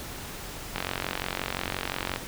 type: click train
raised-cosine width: 0.3 ms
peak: -12 dBFS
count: 65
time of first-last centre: 0.76-2.16 s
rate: 45.7 Hz
effects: pink hiss -39 dBFS RMS until 2.27 s